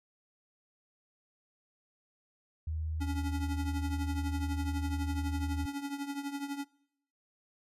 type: tone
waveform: sine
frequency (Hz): 78.8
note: D#2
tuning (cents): +23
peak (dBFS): -32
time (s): 2.67-5.66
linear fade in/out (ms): 5
type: tone with tremolo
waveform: square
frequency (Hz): 281.8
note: C#4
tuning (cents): +29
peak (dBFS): -33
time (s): 3-6.65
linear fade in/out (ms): 20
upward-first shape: triangle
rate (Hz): 12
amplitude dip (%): 80
effects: noise-tail reverb RT60 0.8 s tail -25 dB re dry + resampled to 32000 Hz